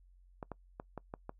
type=clicks; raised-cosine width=1 ms; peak=-27 dBFS; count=6; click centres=0.428 / 0.517 / 0.799 / 0.977 / 1.139 / 1.294 s; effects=noise-tail reverb RT60 0.1 s tail -24 dB re dry + added 45 Hz sine -59 dBFS peak until 1.39 s